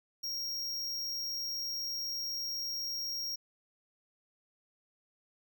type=tone; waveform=square; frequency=5588 Hz; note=F8; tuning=in tune; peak=-35 dBFS; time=0.23-3.36 s; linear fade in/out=10 ms; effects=none